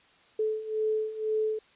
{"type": "beating tone pair", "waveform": "sine", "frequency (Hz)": [432.5, 434.5], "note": ["A4", "A4"], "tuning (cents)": [-30, -22], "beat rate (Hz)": 2, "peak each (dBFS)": [-32, -28], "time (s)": [0.39, 1.59], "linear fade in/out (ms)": 5, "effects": ["white hiss -60 dBFS RMS until 1.75 s", "resampled to 8000 Hz"]}